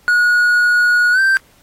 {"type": "tone with pitch glide", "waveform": "triangle", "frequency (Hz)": [1452, 1565.2], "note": ["F#6", "G6"], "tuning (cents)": [-33, -3], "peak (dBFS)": -8, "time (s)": [0.08, 1.37], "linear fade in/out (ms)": 0, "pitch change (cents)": 130, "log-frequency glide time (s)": [1.12, 1.2], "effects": ["pink hiss -52 dBFS RMS until 1.62 s", "AAC 48 kbps"]}